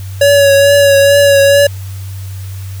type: tone with vibrato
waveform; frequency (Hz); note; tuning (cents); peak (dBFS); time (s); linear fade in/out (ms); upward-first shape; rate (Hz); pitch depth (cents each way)
square; 562; C#5; +24; -5; 0.21-1.67; 5; triangle; 2.3; 27
effects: added 96 Hz sine -21 dBFS peak until 2.8 s + white hiss -37 dBFS RMS until 2.8 s